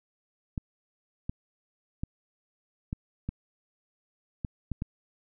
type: clicks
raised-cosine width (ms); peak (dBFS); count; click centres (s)
5; -19; 8; 0.578 / 1.295 / 2.035 / 2.929 / 3.29 / 4.448 / 4.717 / 4.821
effects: none